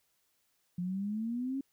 sine exponential sweep, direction up, 173.8 to 276.9 Hz, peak -32 dBFS, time 0.78-1.61 s, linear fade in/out 5 ms, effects white hiss -75 dBFS RMS until 1.72 s

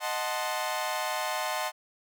sawtooth chord, D# diminished seventh, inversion none, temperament equal, 622.3 / 740 / 880 / 1046.5 Hz, D#5 / F#5 / A5 / C6, 0 / 0 / 0 / 0 cents, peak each -31 dBFS, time 0-1.72 s, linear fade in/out 50 ms, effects none

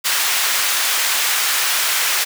pink high-pass noise, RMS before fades -18 dBFS, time 0.04-2.25 s, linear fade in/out 20 ms, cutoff 1400 Hz, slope 12 dB/octave, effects none

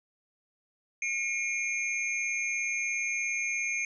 sine tone cluster, 2170 / 2407 / 6370 Hz, C#7 / D7 / G8, -37 / +42 / +27 cents, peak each -33 / -31 / -37 dBFS, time 1.02-3.85 s, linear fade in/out 2 ms, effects none

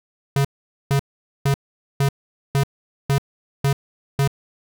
square tone bursts, 138.9 Hz, C#3, 4 cents sharp, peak -16 dBFS, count 8, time 0.36-4.276 s, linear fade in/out 2 ms, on 87 ms, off 460 ms, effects none

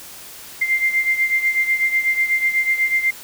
sine beating tone pair, 2093 / 2101.1 Hz, C7 / C7, 0 / +7 cents, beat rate 8.1 Hz, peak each -17 / -22 dBFS, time 0.61-3.11 s, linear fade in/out 10 ms, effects white hiss -38 dBFS RMS until 3.23 s

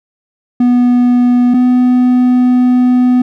triangle tone pair in turn, 245.3 / 249.6 Hz, B3 / B3, -12 / +19 cents, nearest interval unison, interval 31 cents, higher second, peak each -4 dBFS, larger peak neither, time 0.6-1.54 / 1.54-3.22 s, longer second, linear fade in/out 5 ms, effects none

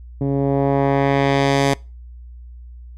10% pulse tone with low-pass filter sweep, 138.59 Hz, C#3, in tune, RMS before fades -17 dBFS, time 0.21-1.74 s, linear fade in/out 2 ms, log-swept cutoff 290 to 9000 Hz, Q 0.81, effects noise-tail reverb RT60 0.3 s tail -24 dB re dry + added 60 Hz sine -35 dBFS peak until 2.97 s

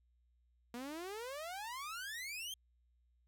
sawtooth exponential sweep, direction up, 233.1 to 3236 Hz, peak -39 dBFS, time 0.74-2.54 s, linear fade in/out 2 ms, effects added 60 Hz sine -70 dBFS peak until 3.27 s

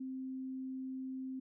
sine tone, 261.6 Hz, C4, in tune, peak -39 dBFS, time 0-1.4 s, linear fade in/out 10 ms, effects none

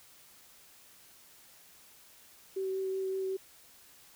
sine tone with vibrato, 381.6 Hz, G4, 47 cents flat, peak -31 dBFS, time 2.56-3.37 s, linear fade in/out 10 ms, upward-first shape sine, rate 5.3 Hz, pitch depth 10 cents each way, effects white hiss -58 dBFS RMS until 4.15 s

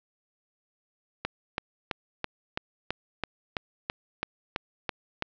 click train, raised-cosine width 0.3 ms, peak -12 dBFS, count 13, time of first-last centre 1.25-5.224 s, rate 3.02 Hz, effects low-pass 5000 Hz 12 dB/octave

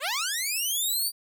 10% pulse linear sweep, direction up, 493.9 to 4699 Hz, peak -18 dBFS, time 0-1.12 s, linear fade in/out 50 ms, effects none

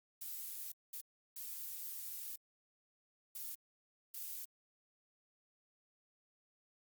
violet noise bursts at uneven times, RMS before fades -45 dBFS, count 5, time 0.21-0.72 / 0.93-1.01 / 1.36-2.36 / 3.35-3.55 / 4.14-4.45 s, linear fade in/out 5 ms, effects Opus 48 kbps

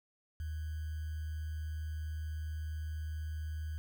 sine tone with sample-and-hold, 77.78 Hz, D#2, in tune, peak -36 dBFS, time 0.4-3.78 s, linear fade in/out 0 ms, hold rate 1575 Hz, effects none

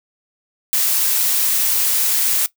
blue noise, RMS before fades -17 dBFS, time 0.73-2.46 s, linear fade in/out 0 ms, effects noise-tail reverb RT60 0.1 s tail -18 dB re dry

